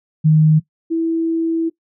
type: tone pair in turn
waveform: sine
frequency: 155.56 / 328.3 Hz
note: D#3 / E4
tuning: 0 / -7 cents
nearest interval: octave + minor second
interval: 1293 cents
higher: second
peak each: -8 / -15 dBFS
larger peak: first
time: 0.24-0.6 / 0.9-1.7 s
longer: second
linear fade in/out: 20 ms
effects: noise-tail reverb RT60 0.1 s tail -19 dB re dry